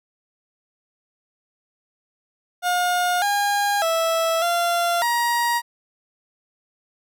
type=tone with pitch steps; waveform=30% pulse; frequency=715 / 813 / 657 / 690 / 948 Hz; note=F5 / G#5 / E5 / F5 / A#5; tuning=+41 / -37 / -6 / -21 / +29 cents; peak=-16 dBFS; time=2.62-5.62 s; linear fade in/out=50 ms; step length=600 ms; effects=none